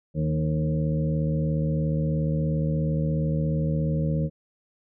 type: harmonic tone with a mistuned harmonic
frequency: 77 Hz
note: D#2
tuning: 17 cents flat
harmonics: 1 / 2 / 3 / 4 / 6 / 7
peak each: -32 / -23 / -33 / -35 / -37 / -34 dBFS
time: 0.14-4.3 s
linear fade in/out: 50 ms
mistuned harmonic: 2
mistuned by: +31 cents
effects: none